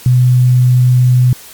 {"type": "tone", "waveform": "sine", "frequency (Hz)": 125.4, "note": "B2", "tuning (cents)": 27, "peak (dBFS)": -5, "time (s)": [0.06, 1.33], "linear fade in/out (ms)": 2, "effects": ["white hiss -35 dBFS RMS until 1.53 s", "MP3 96 kbps"]}